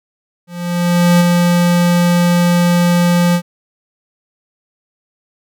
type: tone with ADSR envelope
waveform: square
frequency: 174.61 Hz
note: F3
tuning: in tune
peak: -7 dBFS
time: 0.47-3.42 s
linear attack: 730 ms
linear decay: 21 ms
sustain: -3 dB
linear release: 74 ms
effects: none